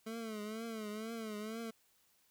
25% pulse tone with vibrato, 219.3 Hz, A3, 6 cents flat, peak -37 dBFS, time 0.06-1.71 s, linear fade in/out 10 ms, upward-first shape triangle, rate 2.1 Hz, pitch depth 100 cents each way, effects white hiss -72 dBFS RMS until 2.3 s

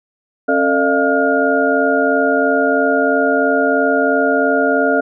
sine tone cluster, 272.3 / 445.3 / 605 / 688 / 1423 Hz, C#4 / A4 / D#5 / F5 / F6, -31 / +21 / -49 / -26 / +32 cents, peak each -18 dBFS, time 0.48-5.01 s, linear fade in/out 10 ms, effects none

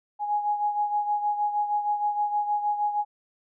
sine beating tone pair, 830 / 836.4 Hz, G#5 / G#5, -1 / +12 cents, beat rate 6.4 Hz, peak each -24 / -31 dBFS, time 0.19-3.05 s, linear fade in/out 50 ms, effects none

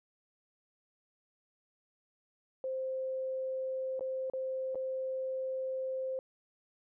sine tone with dropouts, 523.3 Hz, C5, in tune, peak -33 dBFS, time 2.64-6.19 s, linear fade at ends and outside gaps 1 ms, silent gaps 3.994-4.008 / 4.299-4.335 / 4.747-4.755 s, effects none

